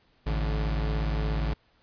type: tone pair together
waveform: 45% pulse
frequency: 53.9 / 144.7 Hz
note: A1 / D3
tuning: -35 / -25 cents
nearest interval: octave + perfect fourth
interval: 1710 cents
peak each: -26 / -33 dBFS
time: 0.26-1.54 s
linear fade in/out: 10 ms
effects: pink hiss -65 dBFS RMS until 1.82 s + resampled to 11025 Hz